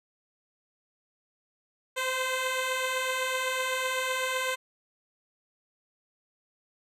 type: beating tone pair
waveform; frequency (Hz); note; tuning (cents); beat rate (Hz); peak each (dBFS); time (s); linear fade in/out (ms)
10% pulse; 510 / 517.9; C5 / C5; -44 / -18; 7.9; -27 / -20; 1.96-4.56; 20
effects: low-pass 12000 Hz 12 dB/octave